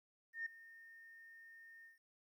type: tone with ADSR envelope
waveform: sine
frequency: 1827 Hz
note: A#6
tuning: 35 cents flat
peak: -37 dBFS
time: 0.33-1.99 s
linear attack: 130 ms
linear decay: 6 ms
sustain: -19 dB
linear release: 140 ms
effects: tanh soft clip ceiling -34 dBFS + 13-bit